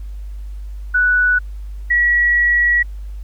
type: tone pair in turn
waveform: sine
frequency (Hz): 1480 / 1925.9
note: F#6 / B6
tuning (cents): 0 / -44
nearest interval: perfect fourth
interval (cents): 456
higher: second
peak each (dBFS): -11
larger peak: neither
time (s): 0.94-1.39 / 1.9-2.83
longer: second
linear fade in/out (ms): 10
effects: added 50 Hz sine -26 dBFS peak until 3.23 s + pink hiss -55 dBFS RMS until 3.23 s